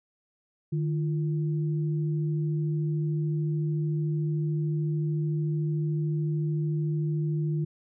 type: tone pair together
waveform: sine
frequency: 152.26 / 342.8 Hz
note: D#3 / F4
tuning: -37 / -32 cents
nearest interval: octave + major second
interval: 1405 cents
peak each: -25 / -36 dBFS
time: 0.72-7.65 s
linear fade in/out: 10 ms
effects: none